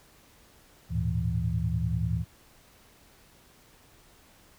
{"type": "tone cluster", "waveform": "sine", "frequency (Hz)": [75.1, 105.5, 115.9, 165], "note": ["D2", "G#2", "A#2", "E3"], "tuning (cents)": [39, 28, -10, 2], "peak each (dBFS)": -31, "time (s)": [0.89, 2.25], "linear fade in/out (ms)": 50, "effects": ["pink hiss -58 dBFS RMS until 4.58 s"]}